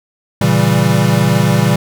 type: chord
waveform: square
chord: A# diminished seventh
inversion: none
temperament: equal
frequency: 116.54 / 138.59 / 164.81 / 196 Hz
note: A#2 / C#3 / E3 / G3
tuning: 0 / 0 / 0 / 0 cents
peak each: -16 dBFS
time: 0.41-1.76 s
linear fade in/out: 5 ms
effects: none